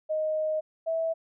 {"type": "tone pair in turn", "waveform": "sine", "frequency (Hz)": [622.3, 653.1], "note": ["D#5", "E5"], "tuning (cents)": [0, -16], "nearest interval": "minor second", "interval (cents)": 84, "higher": "second", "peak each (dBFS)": -25, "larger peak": "neither", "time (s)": [[0.09, 0.61], [0.86, 1.14]], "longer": "first", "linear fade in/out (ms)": 20, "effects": []}